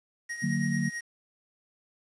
square tone with tremolo, 1881 Hz, A#6, 15 cents sharp, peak -32 dBFS, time 0.29-1.01 s, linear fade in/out 10 ms, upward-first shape triangle, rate 9.2 Hz, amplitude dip 65%
sine chord, D augmented, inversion none, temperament just, 146.83 / 183.54 / 229.4 Hz, D3 / F#3 / A#3, 0 / -14 / -28 cents, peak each -30 dBFS, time 0.42-0.9 s, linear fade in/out 20 ms
effects resampled to 22050 Hz + 9-bit

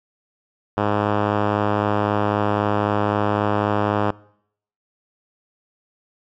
5% pulse tone with low-pass filter, 103.83 Hz, G#2, in tune, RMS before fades -20 dBFS, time 0.77-4.11 s, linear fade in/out 5 ms, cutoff 1600 Hz, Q 0.71, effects noise-tail reverb RT60 0.7 s tail -23 dB re dry + MP3 64 kbps

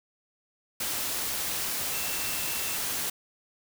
sine tone in noise, 2682 Hz, E7, 29 cents sharp, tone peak -40 dBFS, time 1.93-2.76 s, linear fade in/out 5 ms, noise white, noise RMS -31 dBFS, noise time 0.8-3.1 s, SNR -12 dB, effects none

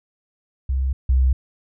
sine tone pair in turn, 66 / 64.64 Hz, C2 / C2, +16 / -20 cents, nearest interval unison, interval 36 cents, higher first, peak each -18 / -13 dBFS, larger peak second, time 0.69-0.93 / 1.09-1.33 s, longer neither, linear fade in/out 5 ms, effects none

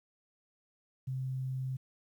sine tone, 130.81 Hz, C3, in tune, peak -33 dBFS, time 1.07-1.77 s, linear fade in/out 10 ms, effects 11-bit

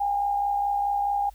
sine tone with amplitude modulation, 810 Hz, G#5, 43 cents flat, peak -20 dBFS, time 0-1.3 s, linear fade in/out 10 ms, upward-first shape sine, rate 64.7 Hz, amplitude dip 45%, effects added 50 Hz sine -47 dBFS peak until 1.34 s + white hiss -60 dBFS RMS until 1.34 s

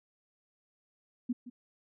sine tone with echo, 245.3 Hz, B3, 12 cents flat, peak -28 dBFS, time 1.29-1.33 s, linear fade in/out 10 ms, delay 170 ms, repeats 1, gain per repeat -14 dB, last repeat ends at 1.5 s, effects none

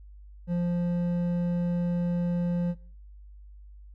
triangle tone with hard clipping, 174.5 Hz, F3, 1 cent flat, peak -26 dBFS, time 0.47-2.75 s, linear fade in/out 50 ms, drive 10 dB, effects noise-tail reverb RT60 0.5 s tail -23 dB re dry + added 50 Hz sine -45 dBFS peak until 3.94 s

